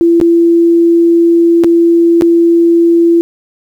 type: tone with dropouts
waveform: sine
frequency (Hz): 337.9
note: E4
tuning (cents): +43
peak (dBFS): -4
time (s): 0.01-3.21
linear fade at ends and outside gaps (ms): 0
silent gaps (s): 0.201-0.213 / 1.637-1.644 / 2.211-2.221
effects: 7-bit